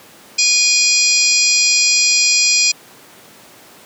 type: harmonic tone with a mistuned harmonic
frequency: 818 Hz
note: G#5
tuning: 26 cents flat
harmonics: 3 / 4 / 5 / 6 / 7 / 8 / 9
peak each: -17 / -27 / -20 / -16 / -17 / -27 / -18 dBFS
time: 0.38-2.72 s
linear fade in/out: 10 ms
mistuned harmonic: 5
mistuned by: +62 cents
effects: pink hiss -42 dBFS RMS until 3.85 s + high-pass 200 Hz 12 dB/octave